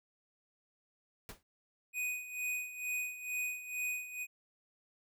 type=noise with exponential decay; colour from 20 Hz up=pink; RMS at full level=-42 dBFS; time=1.29-1.43 s; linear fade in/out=1 ms; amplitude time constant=29 ms
type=tone with tremolo; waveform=square; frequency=2489 Hz; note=D#7; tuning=in tune; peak=-34 dBFS; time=1.93-4.27 s; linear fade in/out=50 ms; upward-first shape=sine; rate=2.2 Hz; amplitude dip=75%
effects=none